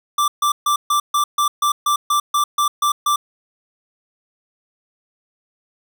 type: tone bursts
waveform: square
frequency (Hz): 1174.7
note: D6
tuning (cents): 0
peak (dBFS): -15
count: 13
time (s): 0.18-3.16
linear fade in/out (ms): 5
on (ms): 100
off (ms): 140
effects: none